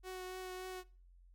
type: tone with vibrato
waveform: sawtooth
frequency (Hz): 370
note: F#4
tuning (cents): 0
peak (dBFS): -39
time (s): 0.03-0.84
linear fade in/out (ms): 50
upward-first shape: triangle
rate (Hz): 3.5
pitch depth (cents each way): 14
effects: noise-tail reverb RT60 0.4 s tail -22 dB re dry + added 44 Hz sine -59 dBFS peak until 1.34 s